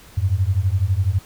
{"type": "beating tone pair", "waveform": "sine", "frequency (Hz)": [89.3, 101.3], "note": ["F2", "G#2"], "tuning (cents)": [39, -43], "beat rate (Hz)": 12, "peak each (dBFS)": -19, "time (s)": [0.17, 1.19], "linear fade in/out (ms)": 10, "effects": ["pink hiss -46 dBFS RMS until 1.25 s"]}